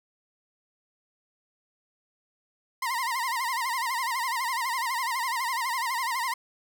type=tone with vibrato; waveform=30% pulse; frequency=987.8 Hz; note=B5; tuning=in tune; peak=-24 dBFS; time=2.82-6.34 s; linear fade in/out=5 ms; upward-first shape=sine; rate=12 Hz; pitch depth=140 cents each way; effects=none